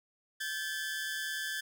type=tone pair together; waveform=sawtooth; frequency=1568 / 1725.7 Hz; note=G6 / A6; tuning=0 / -34 cents; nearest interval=major second; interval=166 cents; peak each=-35 / -33 dBFS; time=0.4-1.61 s; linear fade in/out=10 ms; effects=none